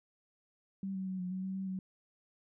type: tone with pitch steps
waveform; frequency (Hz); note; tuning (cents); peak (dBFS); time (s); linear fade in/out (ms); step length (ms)
sine; 193.9 / 189.5 / 187.4 / 181.1 / 187.3 / 190.1 / 191.7 / 187.9; G3 / F#3 / F#3 / F#3 / F#3 / F#3 / G3 / F#3; -19 / +42 / +22 / -37 / +21 / +47 / -38 / +27; -35; 0.83-1.79; 2; 120
effects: none